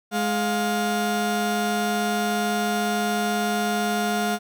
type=tone pair together; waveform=30% pulse; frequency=209.6 / 706.7 Hz; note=G#3 / F5; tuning=+16 / +20 cents; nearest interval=octave + major sixth; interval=2104 cents; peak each=-22 dBFS; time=0.11-4.39 s; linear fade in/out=50 ms; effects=none